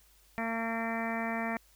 harmonic tone with a mistuned harmonic, 227.6 Hz, A#3, 41 cents flat, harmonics 1 / 2 / 3 / 4 / 5 / 6 / 7 / 8 / 9 / 10, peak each -35 / -44 / -37 / -41 / -44 / -44 / -49 / -39 / -44 / -43 dBFS, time 0.38-1.57 s, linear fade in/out 0 ms, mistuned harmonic 10, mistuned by +36 cents, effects added 50 Hz sine -64 dBFS peak until 1.75 s + white hiss -64 dBFS RMS until 1.75 s

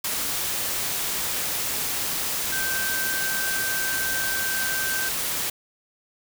sine tone in noise, 1555 Hz, G6, 14 cents flat, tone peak -27 dBFS, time 2.52-5.09 s, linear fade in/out 5 ms, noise white, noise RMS -27 dBFS, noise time 0.04-5.5 s, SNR -3 dB, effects none

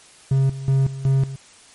triangle tone with tremolo, 134.9 Hz, C#3, 47 cents flat, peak -12 dBFS, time 0.31-1.36 s, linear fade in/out 5 ms, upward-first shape square, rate 2.7 Hz, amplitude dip 80%, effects white hiss -48 dBFS RMS until 1.74 s + MP3 48 kbps

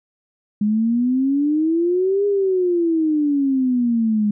sine exponential two-way sweep, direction up then down, 205.6 to 409.8 to 205.6 Hz, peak -15 dBFS, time 0.61-4.31 s, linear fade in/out 5 ms, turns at 2.26 s, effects none

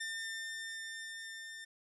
sawtooth tone with level ramp, 1801 Hz, A6, 40 cents sharp, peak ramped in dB -34 to -42 dBFS, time 0-1.65 s, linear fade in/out 10 ms, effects resampled to 24000 Hz

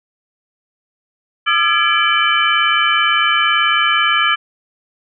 sine tone cluster, 1210 / 1348 / 1687 / 2332 / 3029 Hz, D#6 / E6 / G#6 / D7 / F#7, -49 / +38 / +27 / -13 / +40 cents, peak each -18 dBFS, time 1.46-4.36 s, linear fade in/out 20 ms, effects none

